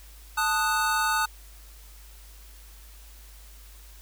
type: chord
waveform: square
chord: D# diminished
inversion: second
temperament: equal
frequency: 880 / 1244.5 / 1480 Hz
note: A5 / D#6 / F#6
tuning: 0 / 0 / 0 cents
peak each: -28 dBFS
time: 0.37-1.26 s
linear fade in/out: 10 ms
effects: added 51 Hz sine -46 dBFS peak until 4.01 s + white hiss -53 dBFS RMS until 4.01 s